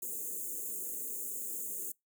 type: band-stop noise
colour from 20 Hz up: white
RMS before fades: -39 dBFS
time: 0.02-1.92 s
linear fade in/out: 5 ms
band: 510 to 6600 Hz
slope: 96 dB/octave
effects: noise-tail reverb RT60 0.2 s tail -26 dB re dry + high-pass 300 Hz 12 dB/octave